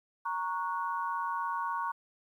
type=chord; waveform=sine; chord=F# major; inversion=first; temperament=equal with one note detuned; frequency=932.3 / 1108.7 / 1467.2 Hz; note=A#5 / C#6 / F#6; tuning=0 / 0 / -15 cents; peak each=-34 / -34 / -40 dBFS; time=0.25-1.92 s; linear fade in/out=10 ms; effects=11-bit